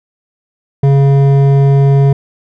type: tone with hard clipping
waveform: sine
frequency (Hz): 138.59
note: C#3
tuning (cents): 0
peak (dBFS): -7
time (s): 0.83-2.13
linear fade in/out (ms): 5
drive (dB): 10
effects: none